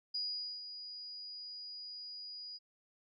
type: tone with ADSR envelope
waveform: sine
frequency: 4901 Hz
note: D#8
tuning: 27 cents flat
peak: -34 dBFS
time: 0.14-2.59 s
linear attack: 10 ms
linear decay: 460 ms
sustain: -10 dB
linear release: 30 ms
effects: none